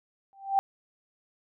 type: tone with exponential growth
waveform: sine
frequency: 784 Hz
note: G5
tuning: in tune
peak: -17 dBFS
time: 0.33-0.59 s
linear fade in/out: 0 ms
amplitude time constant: 55 ms
effects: none